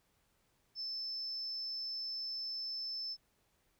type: tone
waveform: sine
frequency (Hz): 5274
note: E8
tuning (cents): 0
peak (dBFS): -37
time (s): 0.75-3.17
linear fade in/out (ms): 50
effects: tanh soft clip ceiling -33 dBFS + pink hiss -75 dBFS RMS until 3.79 s